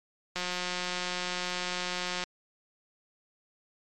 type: click train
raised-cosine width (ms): 0.2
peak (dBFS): -15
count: 339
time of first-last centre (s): 0.36-2.238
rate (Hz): 180
effects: MP3 64 kbps